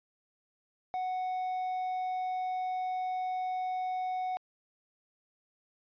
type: tone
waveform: triangle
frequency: 740 Hz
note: F#5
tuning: in tune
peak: -29 dBFS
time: 0.94-4.37 s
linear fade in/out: 0 ms
effects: resampled to 11025 Hz